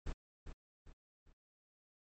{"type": "noise with echo", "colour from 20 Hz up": "brown", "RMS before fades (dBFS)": -38, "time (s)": [0.06, 0.13], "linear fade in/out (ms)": 10, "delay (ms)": 400, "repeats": 3, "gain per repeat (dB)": -8, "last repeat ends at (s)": 1.33, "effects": ["MP3 32 kbps"]}